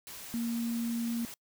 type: tone in noise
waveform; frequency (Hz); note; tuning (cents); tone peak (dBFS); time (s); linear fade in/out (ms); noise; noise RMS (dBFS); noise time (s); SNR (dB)
sine; 233.1; A#3; 0; -30; 0.34-1.25; 0; white; -45; 0.07-1.34; +12
effects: noise-tail reverb RT60 0.1 s tail -26 dB re dry